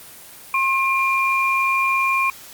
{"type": "tone pair together", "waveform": "sine", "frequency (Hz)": [1069.7, 2393], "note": ["C6", "D7"], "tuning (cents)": [38, 32], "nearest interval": "octave + major second", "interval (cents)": 1394, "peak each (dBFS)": -19, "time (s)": [0.54, 2.3], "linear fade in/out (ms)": 2, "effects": ["white hiss -41 dBFS RMS until 2.53 s", "Opus 24 kbps"]}